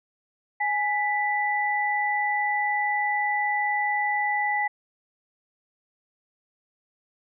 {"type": "tone pair together", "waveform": "sine", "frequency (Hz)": [832, 1978.8], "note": ["G#5", "B6"], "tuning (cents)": [3, 3], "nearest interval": "octave + minor third", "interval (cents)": 1500, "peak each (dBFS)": -25, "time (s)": [0.6, 4.68], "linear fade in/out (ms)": 10, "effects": []}